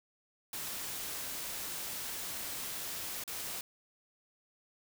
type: noise with dropouts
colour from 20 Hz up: white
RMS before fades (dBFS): -40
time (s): 0.53-3.61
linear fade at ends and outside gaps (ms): 2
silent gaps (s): 3.238-3.277
effects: none